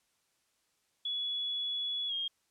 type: tone with pitch glide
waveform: sine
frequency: 3392 to 3235 Hz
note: G#7 to G#7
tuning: +36 to -46 cents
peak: -32 dBFS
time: 1.05-2.28 s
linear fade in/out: 5 ms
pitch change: -82 cents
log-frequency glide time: 2.08-2.13 s
effects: white hiss -75 dBFS RMS until 2.5 s + low-pass 10000 Hz 12 dB/octave